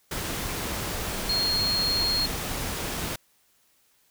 sine tone in noise, 4264 Hz, C8, 32 cents sharp, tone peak -23 dBFS, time 1.29-2.26 s, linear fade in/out 5 ms, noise pink, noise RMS -31 dBFS, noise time 0.11-3.16 s, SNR +5 dB, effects white hiss -65 dBFS RMS until 4.1 s

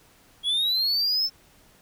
triangle linear sweep, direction up, 3296 to 5340 Hz, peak -20 dBFS, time 0.43-1.3 s, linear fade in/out 50 ms, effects pink hiss -57 dBFS RMS until 1.81 s

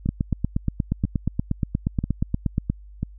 two click trains, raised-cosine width 5 ms, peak -12 / -9 dBFS, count 4 / 23, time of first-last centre 0.06-3.03 / 0.09-2.7 s, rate 1.01 / 8.43 Hz, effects added 50 Hz sine -41 dBFS peak until 3.18 s

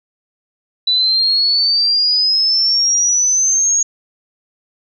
sine exponential sweep, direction up, 3955 to 6645 Hz, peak -11 dBFS, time 0.87-3.83 s, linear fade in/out 5 ms, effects none

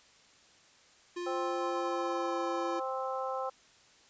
square tone with pitch glide, 351.4 to 340.8 Hz, F4 to F4, +11 to -42 cents, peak -36 dBFS, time 1.16-2.8 s, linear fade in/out 10 ms, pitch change -53 cents, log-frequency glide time 1.28-2.39 s
harmonic tone, 262.5 Hz, C4, 6 cents sharp, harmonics 2 / 3 / 4 / 5, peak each -36 / -38 / -39 / -40 dBFS, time 1.26-3.5 s, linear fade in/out 10 ms
effects white hiss -61 dBFS RMS until 4.09 s + resampled to 16000 Hz

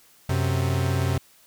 45% pulse tone pair together, 92.5 / 130.9 Hz, F#2 / C3, 0 / +1 cents, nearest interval tritone, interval 601 cents, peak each -24 dBFS, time 0.29-1.18 s, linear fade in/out 5 ms, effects white hiss -56 dBFS RMS until 1.46 s

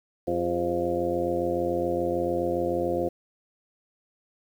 harmonic tone with a mistuned harmonic, 87 Hz, F2, 6 cents flat, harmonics 1 / 2 / 3 / 4 / 5 / 6 / 7 / 8, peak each -38 / -37 / -35 / -28 / -36 / -28 / -38 / -33 dBFS, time 0.27-3.09 s, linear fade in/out 10 ms, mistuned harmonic 5, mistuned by -89 cents, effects 9-bit

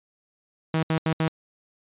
sawtooth tone bursts at uneven times, 160 Hz, D#3, 49 cents sharp, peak -17 dBFS, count 4, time 0.74-0.83 / 0.9-0.98 / 1.06-1.13 / 1.2-1.28 s, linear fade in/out 2 ms, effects resampled to 8000 Hz

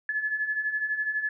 sine beating tone pair, 1709 / 1721 Hz, G#6 / A6, +49 / -39 cents, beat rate 12 Hz, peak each -33 / -27 dBFS, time 0.09-1.29 s, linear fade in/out 2 ms, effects none

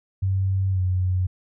sine tone with pitch glide, 95.8 to 91.9 Hz, G2 to F#2, -39 to -11 cents, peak -19 dBFS, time 0.22-1.27 s, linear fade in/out 10 ms, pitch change -72 cents, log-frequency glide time 0.71-0.81 s, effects none

